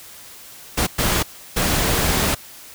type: noise bursts at uneven times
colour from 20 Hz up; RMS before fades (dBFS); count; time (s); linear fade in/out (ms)
pink; -19; 3; 0.77-0.87 / 0.98-1.23 / 1.56-2.35; 10
effects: white hiss -41 dBFS RMS until 2.74 s